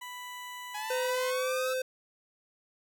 20% pulse tone, 990 Hz, B5, 4 cents sharp, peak -35 dBFS, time 0.01-1.31 s, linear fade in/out 10 ms
sawtooth exponential sweep, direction up, 830.6 to 1318.5 Hz, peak -32 dBFS, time 0.74-1.74 s, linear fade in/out 10 ms
square tone with pitch glide, 508 to 515.4 Hz, B4 to C5, +49 to -26 cents, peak -30 dBFS, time 0.9-1.82 s, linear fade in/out 5 ms, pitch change +25 cents, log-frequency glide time 1.32-1.54 s
effects none

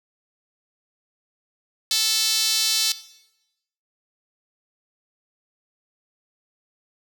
sawtooth tone with high-pass filter, 440 Hz, A4, in tune, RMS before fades -21 dBFS, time 1.91-2.92 s, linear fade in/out 2 ms, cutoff 4200 Hz, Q 2.9, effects noise-tail reverb RT60 0.9 s tail -17 dB re dry

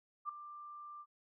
sine tone with ADSR envelope, 1185 Hz, D6, 15 cents sharp, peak -34 dBFS, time 0.25-1.06 s, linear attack 41 ms, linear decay 4 ms, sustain -13 dB, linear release 54 ms, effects none

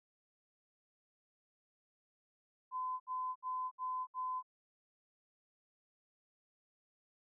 sine tone bursts, 1019 Hz, C6, 46 cents flat, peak -36 dBFS, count 5, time 2.71-4.428 s, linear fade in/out 50 ms, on 290 ms, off 67 ms, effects none

